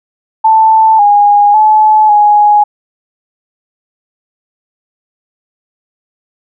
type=tone with pitch steps; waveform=sine; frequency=882 / 821 / 860 / 833 Hz; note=A5 / G#5 / A5 / G#5; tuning=+4 / -20 / -40 / +5 cents; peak=-3 dBFS; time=0.44-2.64 s; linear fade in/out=10 ms; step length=550 ms; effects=none